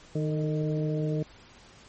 harmonic tone with a mistuned harmonic, 154.6 Hz, D#3, 11 cents flat, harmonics 1 / 2 / 3 / 4, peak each -27 / -33 / -33 / -38 dBFS, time 0.15-1.23 s, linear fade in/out 5 ms, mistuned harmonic 3, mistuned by -39 cents, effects pink hiss -53 dBFS RMS until 1.88 s + MP3 32 kbps

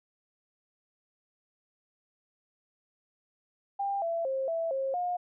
sine tone with pitch steps, 796 / 670 / 533 / 661 / 537 / 714 Hz, G5 / E5 / C5 / E5 / C5 / F5, +26 / +28 / +32 / +5 / +45 / +38 cents, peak -28 dBFS, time 3.79-5.17 s, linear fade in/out 10 ms, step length 230 ms, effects none

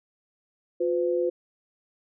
sine tone pair together, 355.9 / 506.6 Hz, F4 / B4, +33 / +44 cents, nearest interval tritone, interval 611 cents, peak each -25 dBFS, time 0.8-1.3 s, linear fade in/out 10 ms, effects none

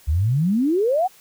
sine exponential sweep, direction up, 69.3 to 784 Hz, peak -16 dBFS, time 0.07-1.08 s, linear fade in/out 20 ms, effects white hiss -51 dBFS RMS until 1.2 s

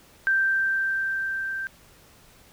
sine tone with level ramp, 1568 Hz, G6, in tune, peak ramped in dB -18 to -28 dBFS, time 0.27-1.67 s, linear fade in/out 0 ms, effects pink hiss -54 dBFS RMS until 2.52 s

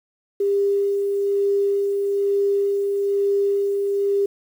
sine tone with tremolo, 400.2 Hz, G4, 36 cents sharp, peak -16 dBFS, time 0.4-4.26 s, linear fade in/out 5 ms, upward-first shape sine, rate 1.1 Hz, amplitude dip 30%, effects 8-bit

